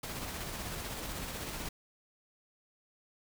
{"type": "noise with tremolo", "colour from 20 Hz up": "pink", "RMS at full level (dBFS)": -39, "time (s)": [0.03, 1.69], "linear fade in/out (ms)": 5, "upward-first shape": "square", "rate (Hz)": 16, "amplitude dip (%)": 25, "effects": []}